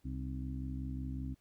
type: harmonic tone with a mistuned harmonic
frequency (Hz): 65.41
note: C2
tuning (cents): 0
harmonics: 1 / 2 / 3 / 4 / 5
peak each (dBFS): -40 / -42 / -50 / -43 / -53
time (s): 0.04-1.35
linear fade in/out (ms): 20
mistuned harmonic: 5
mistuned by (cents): -75
effects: pink hiss -75 dBFS RMS until 1.4 s